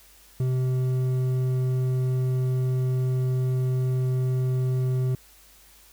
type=tone with hard clipping; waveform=triangle; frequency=128.4 Hz; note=C3; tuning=32 cents flat; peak=-23 dBFS; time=0.4-5.15 s; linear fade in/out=2 ms; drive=10 dB; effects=added 50 Hz sine -58 dBFS peak until 5.92 s + white hiss -54 dBFS RMS until 5.92 s